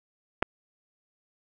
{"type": "clicks", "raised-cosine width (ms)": 0.5, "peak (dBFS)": [-20, -7], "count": 2, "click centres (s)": [0.423, 0.426], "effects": []}